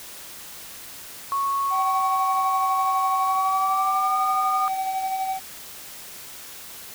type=tone with pitch glide; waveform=sine; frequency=1105 to 1219 Hz; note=C#6 to D#6; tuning=-6 to -36 cents; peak=-21 dBFS; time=1.32-4.68 s; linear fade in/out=0 ms; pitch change=+170 cents; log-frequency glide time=3.2-4.17 s
type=tone with tremolo; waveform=triangle; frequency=763 Hz; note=G5; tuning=47 cents flat; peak=-20 dBFS; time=1.7-5.4 s; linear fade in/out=50 ms; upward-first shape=sine; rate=12 Hz; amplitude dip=40%
effects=white hiss -40 dBFS RMS until 6.94 s